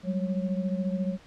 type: tone cluster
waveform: sine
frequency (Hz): 185.5 / 199.7 / 549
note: F#3 / G3 / C#5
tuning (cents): +5 / +32 / -17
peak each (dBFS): -28 / -31 / -36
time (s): 0.03-1.18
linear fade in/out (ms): 50
effects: pink hiss -54 dBFS RMS until 1.26 s + low-pass 5000 Hz 12 dB/octave